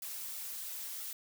blue noise with flanger, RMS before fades -42 dBFS, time 0.02-1.13 s, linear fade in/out 2 ms, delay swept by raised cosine 1.4 to 6.6 ms, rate 3 Hz, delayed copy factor +0.7, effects none

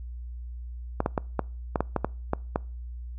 clicks, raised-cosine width 1 ms, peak -10 dBFS, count 10, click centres 1.004 / 1.061 / 1.178 / 1.393 / 1.758 / 1.806 / 1.963 / 2.046 / 2.334 / 2.559 s, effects noise-tail reverb RT60 0.4 s tail -25 dB re dry + added 60 Hz sine -35 dBFS peak until 3.18 s

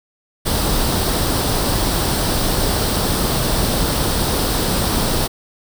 pink noise with comb filter, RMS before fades -18 dBFS, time 0.45-5.28 s, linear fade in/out 20 ms, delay 0.22 ms, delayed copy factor +0.5, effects none

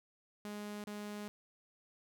sawtooth tone with dropouts, 207.7 Hz, G#3, in tune, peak -38 dBFS, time 0.45-1.28 s, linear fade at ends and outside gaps 0 ms, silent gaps 0.84-0.872 s, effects none

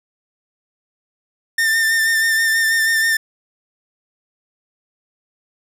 45% pulse tone with vibrato, 1800 Hz, A6, 39 cents sharp, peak -14 dBFS, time 1.58-3.17 s, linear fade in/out 5 ms, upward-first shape sine, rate 6.2 Hz, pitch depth 26 cents each way, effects 9-bit

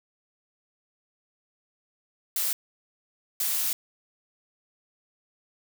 blue noise bursts at uneven times, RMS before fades -27 dBFS, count 2, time 2.36-2.53 / 3.4-3.73 s, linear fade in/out 2 ms, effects none

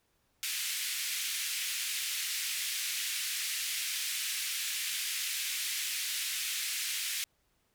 pink band-pass noise, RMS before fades -35 dBFS, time 0.43-7.24 s, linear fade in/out 0 ms, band 2100 to 15000 Hz, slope 24 dB/octave, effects pink hiss -74 dBFS RMS until 7.74 s

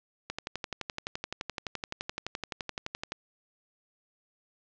click train, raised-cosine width 0.2 ms, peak -16 dBFS, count 34, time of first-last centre 0.3-3.121 s, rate 11.7 Hz, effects low-pass 6000 Hz 12 dB/octave

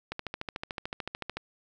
click train, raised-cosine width 0.3 ms, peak -18 dBFS, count 18, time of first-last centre 0.12-1.37 s, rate 13.6 Hz, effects none

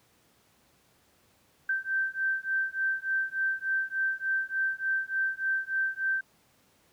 sine beating tone pair, 1558 / 1561.4 Hz, G6 / G6, -11 / -7 cents, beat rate 3.4 Hz, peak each -30 dBFS, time 1.69-6.21 s, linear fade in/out 5 ms, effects pink hiss -65 dBFS RMS until 6.92 s + high-pass 80 Hz 12 dB/octave

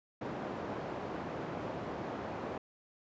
white band-pass noise, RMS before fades -40 dBFS, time 0.21-2.58 s, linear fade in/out 5 ms, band 110 to 710 Hz, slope 12 dB/octave, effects resampled to 16000 Hz

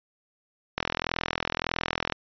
click train, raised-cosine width 0.3 ms, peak -9 dBFS, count 57, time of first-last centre 0.78-2.123 s, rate 41.7 Hz, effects resampled to 11025 Hz

